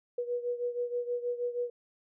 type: beating tone pair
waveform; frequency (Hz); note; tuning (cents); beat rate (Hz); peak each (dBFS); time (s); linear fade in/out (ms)
sine; 483.6 / 489.9; B4 / B4; -36 / -14; 6.3; -32 / -36; 0.18-1.7; 5
effects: none